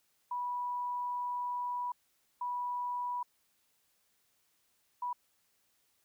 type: tone bursts at uneven times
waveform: sine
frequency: 980 Hz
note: B5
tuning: 14 cents flat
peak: -33 dBFS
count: 3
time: 0.31-1.92 / 2.41-3.23 / 5.02-5.13 s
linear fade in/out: 5 ms
effects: white hiss -74 dBFS RMS until 6.04 s